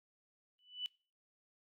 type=tone with exponential growth; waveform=sine; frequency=2979 Hz; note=F#7; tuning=11 cents sharp; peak=-34 dBFS; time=0.59-0.86 s; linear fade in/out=0 ms; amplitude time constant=57 ms; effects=noise-tail reverb RT60 0.4 s tail -24 dB re dry + AAC 64 kbps